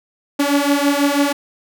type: beating tone pair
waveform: sawtooth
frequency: 281.8 / 287.9 Hz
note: C#4 / D4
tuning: +29 / -34 cents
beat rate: 6.1 Hz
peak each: -13 dBFS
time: 0.39-1.33 s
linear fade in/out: 10 ms
effects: none